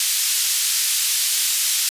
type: band-pass noise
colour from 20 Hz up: white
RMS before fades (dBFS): -20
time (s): 0-1.89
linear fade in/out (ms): 2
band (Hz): 3000 to 11000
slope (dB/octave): 12
effects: resampled to 32000 Hz